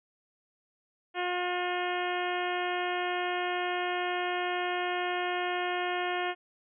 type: harmonic tone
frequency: 357.8 Hz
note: F4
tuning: 42 cents sharp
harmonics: 1 / 2 / 3 / 4 / 5 / 6 / 7 / 8 / 9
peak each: -34 / -33 / -39 / -39 / -38 / -41 / -42 / -42 / -45 dBFS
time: 1.14-6.35 s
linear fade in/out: 50 ms
effects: none